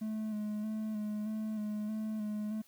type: tone with vibrato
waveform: triangle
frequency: 213.9 Hz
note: A3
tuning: 49 cents flat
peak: -32 dBFS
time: 0.01-2.62 s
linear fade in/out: 10 ms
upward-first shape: square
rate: 1.6 Hz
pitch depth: 24 cents each way
effects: white hiss -65 dBFS RMS until 2.67 s